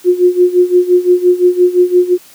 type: tone with tremolo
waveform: sine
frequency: 358.7 Hz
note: F4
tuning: 46 cents sharp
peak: -3 dBFS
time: 0.04-2.18 s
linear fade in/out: 50 ms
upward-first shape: sine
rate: 5.8 Hz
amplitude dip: 85%
effects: white hiss -41 dBFS RMS until 2.34 s + high-pass 80 Hz 12 dB/octave